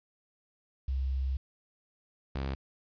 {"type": "tone pair in turn", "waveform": ["sine", "sawtooth"], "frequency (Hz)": [66.2, 67.51], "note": ["C2", "C#2"], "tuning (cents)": [21, -45], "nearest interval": "unison", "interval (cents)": 34, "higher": "second", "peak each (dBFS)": -28, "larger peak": "neither", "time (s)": [[0.88, 1.37], [2.35, 2.55]], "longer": "first", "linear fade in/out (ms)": 5, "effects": ["resampled to 11025 Hz", "10-bit"]}